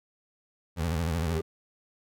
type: tone with vibrato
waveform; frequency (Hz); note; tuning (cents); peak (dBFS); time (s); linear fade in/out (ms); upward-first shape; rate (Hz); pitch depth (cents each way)
25% pulse; 82.41; E2; 0; -23; 0.76-1.42; 50; sine; 13; 120
type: tone with exponential growth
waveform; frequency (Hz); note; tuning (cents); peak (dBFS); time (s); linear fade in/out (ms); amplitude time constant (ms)
triangle; 398.9; G4; +30; -25; 1.12-1.41; 2; 62
effects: none